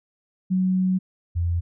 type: tone pair in turn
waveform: sine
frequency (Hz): 185.9 / 85.78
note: F#3 / F2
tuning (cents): +8 / -31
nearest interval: octave + minor second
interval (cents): 1339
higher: first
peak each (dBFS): -18 / -20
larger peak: first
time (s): 0.5-0.99 / 1.35-1.61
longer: first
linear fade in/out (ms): 20
effects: none